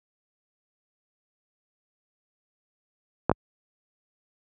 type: clicks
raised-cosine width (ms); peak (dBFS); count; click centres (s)
1; -5; 2; 3.296 / 3.315
effects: high-pass 60 Hz 12 dB/octave